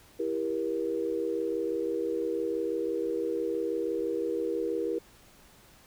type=chord; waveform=sine; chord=E diminished; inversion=none; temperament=just; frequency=329.6 / 395.6 / 474.7 Hz; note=E4 / G4 / Bb4; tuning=0 / +16 / +31 cents; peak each=-33 / -33 / -31 dBFS; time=0.19-4.99 s; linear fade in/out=10 ms; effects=pink hiss -57 dBFS RMS until 5.86 s